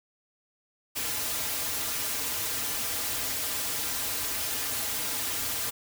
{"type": "noise with comb filter", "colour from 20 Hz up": "white", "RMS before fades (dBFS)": -31, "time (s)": [0.95, 5.71], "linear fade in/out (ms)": 20, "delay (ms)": 5.4, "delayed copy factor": -0.95, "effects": []}